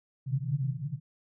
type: band-pass noise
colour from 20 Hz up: pink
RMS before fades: -31 dBFS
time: 0.26-1 s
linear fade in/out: 50 ms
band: 130 to 150 Hz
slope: 96 dB/octave
effects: none